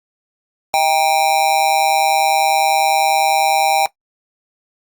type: tone with amplitude modulation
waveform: square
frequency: 790 Hz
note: G5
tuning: 13 cents sharp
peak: -9 dBFS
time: 0.74-3.86 s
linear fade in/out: 0 ms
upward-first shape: sine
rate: 150 Hz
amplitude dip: 80%
effects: noise-tail reverb RT60 0.1 s tail -18 dB re dry + Opus 48 kbps